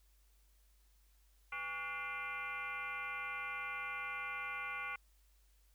sine tone with frequency modulation, 1760 Hz, A6, in tune, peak -39 dBFS, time 1.52-4.96 s, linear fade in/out 5 ms, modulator 315 Hz, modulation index 2.5, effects added 50 Hz sine -66 dBFS peak until 5.74 s + white hiss -75 dBFS RMS until 5.74 s

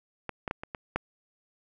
clicks, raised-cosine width 0.5 ms, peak -18 / -17 / -15 / -22 / -20 / -12 dBFS, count 6, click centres 0.293 / 0.478 / 0.511 / 0.635 / 0.748 / 0.96 s, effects none

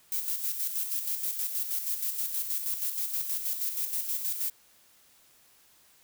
violet noise with tremolo, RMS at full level -30 dBFS, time 0.12-4.5 s, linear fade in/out 2 ms, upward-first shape square, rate 6.3 Hz, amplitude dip 50%, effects white hiss -61 dBFS RMS until 6.03 s

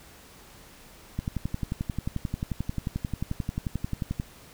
click train, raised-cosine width 5 ms, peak -16 dBFS, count 35, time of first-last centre 1.19-4.199 s, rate 11.3 Hz, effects pink hiss -51 dBFS RMS until 4.53 s

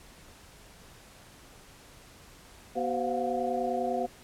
sine tone cluster, 243.5 / 380.3 / 513 / 698 / 728 Hz, B3 / F#4 / C5 / F5 / F#5, -24 / +48 / -34 / -1 / -28 cents, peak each -35 / -35 / -33 / -32 / -35 dBFS, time 2.75-4.07 s, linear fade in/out 20 ms, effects pink hiss -53 dBFS RMS until 4.23 s + low-pass 12000 Hz 12 dB/octave

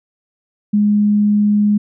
sine tone, 207.7 Hz, G#3, in tune, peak -10 dBFS, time 0.73-1.78 s, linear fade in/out 10 ms, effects none

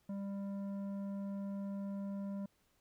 sine tone with tanh clipping, 198.3 Hz, G3, 20 cents sharp, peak -40 dBFS, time 0.09-2.46 s, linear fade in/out 5 ms, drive 10 dB, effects pink hiss -75 dBFS RMS until 2.8 s

